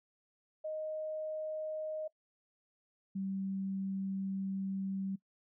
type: tone pair in turn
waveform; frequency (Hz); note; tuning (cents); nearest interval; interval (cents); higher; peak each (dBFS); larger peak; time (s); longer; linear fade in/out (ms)
sine; 622.3 / 193.26; D#5 / G3; 0 / -24; octave + minor sixth; 2024; first; -36 / -34; second; 0.64-2.08 / 3.15-5.16; second; 10
effects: noise-tail reverb RT60 0.1 s tail -21 dB re dry